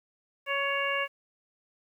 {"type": "harmonic tone with a mistuned harmonic", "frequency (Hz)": 557, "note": "C#5", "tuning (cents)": 8, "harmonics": [1, 2, 3, 4, 5], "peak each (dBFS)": [-33, -33, -33, -33, -33], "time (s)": [0.46, 1.08], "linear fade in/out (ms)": 50, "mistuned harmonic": 3, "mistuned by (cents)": 16, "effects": ["10-bit"]}